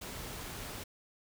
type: noise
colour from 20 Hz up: pink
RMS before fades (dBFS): -43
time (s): 0.01-0.84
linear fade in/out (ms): 10
effects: none